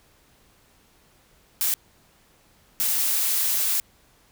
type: noise bursts at uneven times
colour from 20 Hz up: blue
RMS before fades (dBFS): -23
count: 2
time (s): 1.61-1.74 / 2.8-3.8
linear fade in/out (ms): 0
effects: pink hiss -59 dBFS RMS until 4.31 s